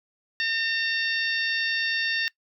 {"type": "harmonic tone", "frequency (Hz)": 909, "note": "A#5", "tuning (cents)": -44, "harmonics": [2, 3, 4, 5, 6], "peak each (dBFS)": [-26, -30, -32, -34, -36], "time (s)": [0.4, 2.28], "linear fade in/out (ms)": 0, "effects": ["noise-tail reverb RT60 0.1 s tail -22 dB re dry"]}